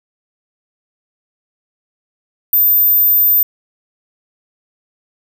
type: tone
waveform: sine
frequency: 13790 Hz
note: A9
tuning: 36 cents flat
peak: -8 dBFS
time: 2.53-3.43 s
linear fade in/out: 2 ms
effects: 8-bit